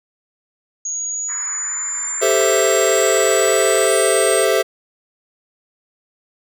sine exponential sweep, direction up, 6645 to 8372 Hz, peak -21 dBFS, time 0.85-4.45 s, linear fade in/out 5 ms
white band-pass noise, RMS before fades -36 dBFS, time 1.28-3.88 s, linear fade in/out 20 ms, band 940 to 2200 Hz, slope 96 dB/octave
square chord, A minor seventh, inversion third, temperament equal, 392 / 440 / 523.3 / 659.3 Hz, G4 / A4 / C5 / E5, 0 / 0 / 0 / 0 cents, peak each -20 dBFS, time 2.21-4.63 s, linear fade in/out 20 ms
effects none

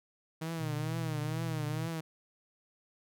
sawtooth tone with vibrato, 157.7 Hz, D#3, 24 cents sharp, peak -31 dBFS, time 0.41-2.01 s, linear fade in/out 10 ms, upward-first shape triangle, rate 2.2 Hz, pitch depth 100 cents each way
sine tone, 122.4 Hz, B2, 15 cents flat, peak -35 dBFS, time 0.58-1.9 s, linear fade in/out 50 ms
effects none

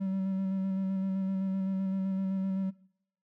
triangle tone with vibrato, 191.5 Hz, G3, 40 cents flat, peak -27 dBFS, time 0-2.71 s, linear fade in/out 20 ms, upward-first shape square, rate 7.8 Hz, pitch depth 16 cents each way, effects noise-tail reverb RT60 0.7 s tail -21 dB re dry

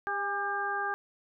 harmonic tone with a mistuned harmonic, 399.2 Hz, G4, 32 cents sharp, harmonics 1 / 2 / 3 / 4, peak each -39 / -34 / -35 / -33 dBFS, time 0.07-0.94 s, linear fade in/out 0 ms, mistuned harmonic 2, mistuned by +34 cents, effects none

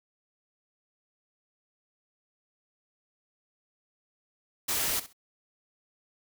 white noise with echo, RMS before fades -29 dBFS, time 4.68-5 s, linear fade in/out 10 ms, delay 66 ms, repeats 2, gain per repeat -15 dB, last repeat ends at 5.132 s, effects none

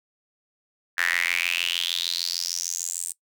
square tone with high-pass filter sweep, 43.29 Hz, F1, 14 cents flat, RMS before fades -27 dBFS, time 0.97-3.13 s, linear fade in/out 20 ms, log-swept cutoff 1700 to 8600 Hz, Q 6.2, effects noise-tail reverb RT60 0.1 s tail -20 dB re dry

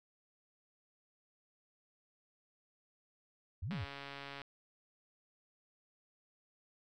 sine exponential two-way sweep, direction up then down, 73.9 to 220 to 73.9 Hz, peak -37 dBFS, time 3.62-3.85 s, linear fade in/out 10 ms, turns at 3.73 s
click train, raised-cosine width 0.3 ms, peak -30 dBFS, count 100, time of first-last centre 3.71-4.417 s, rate 140 Hz
effects none

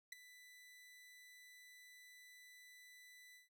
sawtooth tone with ADSR envelope, 1988 Hz, B6, 11 cents sharp, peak -40 dBFS, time 0.12-3.49 s, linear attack 5 ms, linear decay 11 ms, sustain -16 dB, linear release 140 ms, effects none

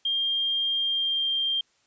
sine tone with pitch glide, 3204 to 3184 Hz, G7 to G7, +37 to +26 cents, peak -23 dBFS, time 0.05-1.61 s, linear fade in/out 5 ms, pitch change -11 cents, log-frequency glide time 0.75-1.3 s, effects white hiss -66 dBFS RMS until 1.86 s + resampled to 16000 Hz

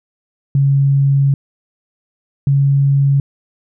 sine tone pair in turn, 138.59 / 139.14 Hz, C#3 / C#3, 0 / +7 cents, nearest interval unison, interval 7 cents, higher second, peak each -9 dBFS, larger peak neither, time 0.55-1.34 / 2.47-3.2 s, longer first, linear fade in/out 2 ms, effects none

